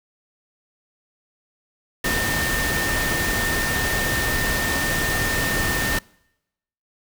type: tone in noise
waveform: sine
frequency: 1815 Hz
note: A#6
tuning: 47 cents flat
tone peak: -24 dBFS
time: 2.04-5.99 s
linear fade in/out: 5 ms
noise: pink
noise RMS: -24 dBFS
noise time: 2.04-5.99 s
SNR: -3 dB
effects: noise-tail reverb RT60 0.9 s tail -26 dB re dry